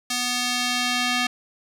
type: tone with band-pass filter sweep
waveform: square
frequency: 246.9 Hz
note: B3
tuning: in tune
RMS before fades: -24 dBFS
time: 0.1-1.27 s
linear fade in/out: 5 ms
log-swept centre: 5600 to 3000 Hz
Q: 0.91
effects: none